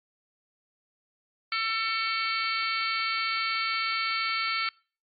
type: harmonic tone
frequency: 447.3 Hz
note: A4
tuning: 28 cents sharp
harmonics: 3 / 4 / 5 / 6 / 7 / 8 / 9 / 10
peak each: -30 / -40 / -30 / -39 / -38 / -44 / -39 / -34 dBFS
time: 1.52-4.69 s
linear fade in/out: 2 ms
effects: noise-tail reverb RT60 0.4 s tail -26 dB re dry + MP3 32 kbps